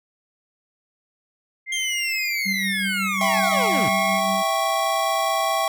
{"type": "tone with pitch glide", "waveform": "sine", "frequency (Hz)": [2093, 2159], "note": ["C7", "C#7"], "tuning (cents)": [0, -46], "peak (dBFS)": -25, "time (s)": [1.66, 4.21], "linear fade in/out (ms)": 50, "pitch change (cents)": 54, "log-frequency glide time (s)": [2.54, 2.74]}
{"type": "linear sweep", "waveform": "25% pulse", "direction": "down", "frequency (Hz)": [3219, 103.83], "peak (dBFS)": -21, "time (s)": [1.72, 3.89], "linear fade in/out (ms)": 5}
{"type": "tone with tremolo", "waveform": "sine", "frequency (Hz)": 193.9, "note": "G3", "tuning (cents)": -19, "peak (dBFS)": -25, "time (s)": [2.45, 4.43], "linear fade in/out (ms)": 20, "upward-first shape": "sine", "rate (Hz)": 5.5, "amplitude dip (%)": 45}
{"type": "chord", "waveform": "square", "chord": "C# diminished", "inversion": "first", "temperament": "equal", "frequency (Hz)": [659.3, 784, 1108.7], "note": ["E5", "G5", "C#6"], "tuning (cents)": [0, 0, 0], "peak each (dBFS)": -25, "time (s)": [3.21, 5.68], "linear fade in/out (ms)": 2}
{"effects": []}